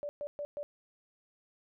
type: tone bursts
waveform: sine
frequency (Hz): 582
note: D5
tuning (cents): -16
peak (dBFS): -35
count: 4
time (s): 0.03-0.63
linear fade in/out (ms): 0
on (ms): 60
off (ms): 120
effects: none